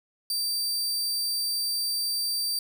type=tone; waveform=sawtooth; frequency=4666 Hz; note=D8; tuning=12 cents flat; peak=-23 dBFS; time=0.3-2.59 s; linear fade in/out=2 ms; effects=none